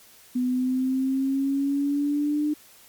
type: exponential sweep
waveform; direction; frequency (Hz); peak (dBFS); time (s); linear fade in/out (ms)
sine; up; 248.5 to 301.1; -21; 0.35-2.54; 10
effects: white hiss -52 dBFS RMS until 2.88 s + MP3 96 kbps